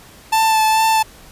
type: tone with vibrato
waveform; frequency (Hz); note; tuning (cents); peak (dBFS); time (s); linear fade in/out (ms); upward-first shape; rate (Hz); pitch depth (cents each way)
45% pulse; 880; A5; 0; -12; 0.32-1.03; 10; sine; 2.3; 17
effects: pink hiss -43 dBFS RMS until 1.31 s + resampled to 32000 Hz